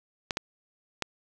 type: clicks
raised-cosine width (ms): 0.2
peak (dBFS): -11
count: 3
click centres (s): 0.308 / 0.371 / 1.023
effects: none